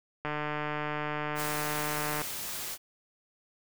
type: click train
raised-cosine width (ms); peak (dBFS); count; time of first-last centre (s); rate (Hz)
0.5; -18; 296; 0.25-2.217; 150
type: noise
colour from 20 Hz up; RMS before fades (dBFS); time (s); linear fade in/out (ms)
white; -37; 1.35-2.78; 50
effects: none